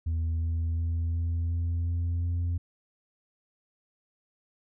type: tone with pitch steps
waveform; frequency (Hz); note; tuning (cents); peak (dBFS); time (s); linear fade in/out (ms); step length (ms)
sine; 81.7 / 82.46 / 83.22 / 84 / 84.78 / 85.56 / 86.36; E2 / E2 / E2 / E2 / E2 / F2 / F2; -15 / +1 / +17 / +33 / +49 / -35 / -19; -23; 0.06-2.58; 10; 360
effects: tanh soft clip ceiling -25 dBFS